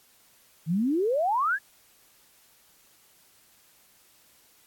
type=exponential sweep; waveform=sine; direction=up; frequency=150.7 to 1750 Hz; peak=-22 dBFS; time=0.66-1.59 s; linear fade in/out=50 ms; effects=white hiss -60 dBFS RMS until 4.66 s + AAC 64 kbps